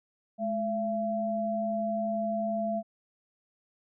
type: tone pair together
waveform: sine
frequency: 212.8 / 675.6 Hz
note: G#3 / E5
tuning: +42 / +42 cents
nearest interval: octave + minor sixth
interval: 2000 cents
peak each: -32 / -29 dBFS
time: 0.38-2.83 s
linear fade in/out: 50 ms
effects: none